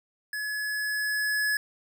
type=tone with level ramp; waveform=square; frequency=1700 Hz; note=G#6; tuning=40 cents sharp; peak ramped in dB=-31 to -24 dBFS; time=0.33-1.57 s; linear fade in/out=2 ms; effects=none